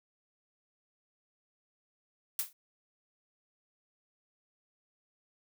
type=noise with exponential decay; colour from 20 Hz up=blue; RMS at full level=-28 dBFS; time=2.39-2.53 s; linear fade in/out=2 ms; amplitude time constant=30 ms; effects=none